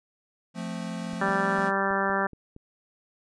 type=chord; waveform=square; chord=F major; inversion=none; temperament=equal; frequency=174.61 / 220 / 261.6 Hz; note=F3 / A3 / C4; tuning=0 / 0 / 0 cents; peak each=-35 / -36 / -41 dBFS; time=0.54-1.72 s; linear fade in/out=50 ms
type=clicks; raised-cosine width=3 ms; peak=-32 dBFS; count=7; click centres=1.133 / 1.29 / 1.587 / 1.909 / 2.099 / 2.333 / 2.564 s
type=harmonic tone; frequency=195.6 Hz; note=G3; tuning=4 cents flat; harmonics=1 / 2 / 3 / 4 / 5 / 6 / 7 / 8 / 9; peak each=-32 / -32 / -32 / -32 / -32 / -32 / -32 / -32 / -32 dBFS; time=1.21-2.27 s; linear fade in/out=5 ms
effects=resampled to 22050 Hz